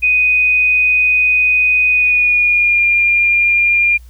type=tone with pitch glide; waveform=sine; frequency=2493 to 2404 Hz; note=D#7 to D7; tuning=+3 to +40 cents; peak=-9 dBFS; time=0.02-3.98 s; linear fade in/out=20 ms; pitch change=-63 cents; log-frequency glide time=1.89-2.84 s; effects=added 60 Hz sine -35 dBFS peak until 4.09 s + white hiss -53 dBFS RMS until 4.09 s